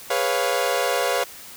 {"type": "chord", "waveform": "sawtooth", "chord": "C# dominant seventh", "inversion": "second", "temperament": "equal with one note detuned", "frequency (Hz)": [410.5, 493.9, 554.4, 698.5], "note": ["G#4", "B4", "C#5", "E#5"], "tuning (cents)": [-20, 0, 0, 0], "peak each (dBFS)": [-25, -21, -21, -22], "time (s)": [0.1, 1.24], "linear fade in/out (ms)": 5, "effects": ["white hiss -41 dBFS RMS until 1.56 s"]}